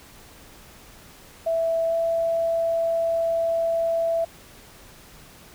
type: tone with pitch glide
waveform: sine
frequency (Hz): 659.3 to 664.3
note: E5 to E5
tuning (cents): 0 to +13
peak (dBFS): -20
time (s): 1.46-4.25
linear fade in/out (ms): 10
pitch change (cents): +13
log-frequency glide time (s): 1.88-1.93
effects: pink hiss -48 dBFS RMS until 5.54 s